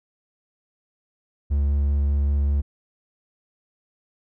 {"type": "tone with vibrato", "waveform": "triangle", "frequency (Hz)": 71.1, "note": "C#2", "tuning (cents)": 45, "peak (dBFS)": -16, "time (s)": [1.5, 2.62], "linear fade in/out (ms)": 20, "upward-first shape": "square", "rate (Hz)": 5.1, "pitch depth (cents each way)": 8, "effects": []}